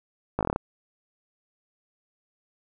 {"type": "slowing click train", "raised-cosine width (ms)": 1, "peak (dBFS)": -11, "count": 8, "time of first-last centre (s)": [0.39, 0.561], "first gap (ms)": 18, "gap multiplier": 1.1, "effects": []}